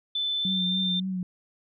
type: tone with pitch glide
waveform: sine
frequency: 3520 to 3582 Hz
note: A7 to A7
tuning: 0 to +30 cents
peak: -25 dBFS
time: 0.15-1 s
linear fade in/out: 5 ms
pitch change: +30 cents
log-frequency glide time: 0.37-0.67 s
type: tone with vibrato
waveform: sine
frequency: 185.3 Hz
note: F#3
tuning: 3 cents sharp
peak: -27 dBFS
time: 0.45-1.23 s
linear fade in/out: 2 ms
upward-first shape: triangle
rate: 3.6 Hz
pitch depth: 50 cents each way
effects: none